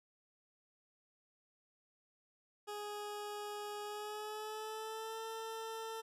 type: tone with pitch glide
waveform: 20% pulse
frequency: 415.3 to 447.7 Hz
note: G#4 to A4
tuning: 0 to +30 cents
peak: -37 dBFS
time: 2.67-6.02 s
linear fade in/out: 20 ms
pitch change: +130 cents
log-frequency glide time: 3.83-5.21 s
effects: resampled to 32000 Hz